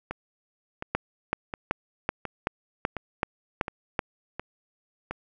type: two click trains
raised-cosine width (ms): 0.5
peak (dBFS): -17 / -9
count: 8 / 9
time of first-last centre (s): 0.11-5.11 / 0.95-3.992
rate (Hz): 1.4 / 2.63
effects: none